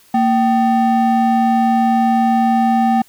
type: ring-modulated tone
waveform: triangle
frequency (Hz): 502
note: B4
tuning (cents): +28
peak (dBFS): -6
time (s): 0.14-3.02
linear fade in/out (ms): 5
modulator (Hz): 272
effects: white hiss -50 dBFS RMS until 3.08 s